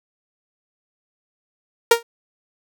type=tone with exponential decay; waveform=sawtooth; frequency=466.2 Hz; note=A#4; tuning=in tune; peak=-3 dBFS; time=1.91-2.03 s; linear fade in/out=5 ms; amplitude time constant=24 ms; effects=none